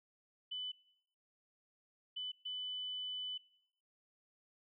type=tone bursts at uneven times; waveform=sine; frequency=3000 Hz; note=F#7; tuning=23 cents sharp; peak=-39 dBFS; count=3; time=0.51-0.72 / 2.16-2.32 / 2.45-3.38 s; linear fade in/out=10 ms; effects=noise-tail reverb RT60 0.8 s tail -23 dB re dry